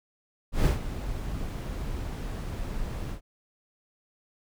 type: noise with ADSR envelope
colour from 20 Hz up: brown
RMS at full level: -20 dBFS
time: 0.52-3.21 s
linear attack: 130 ms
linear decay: 130 ms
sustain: -13 dB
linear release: 96 ms
effects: none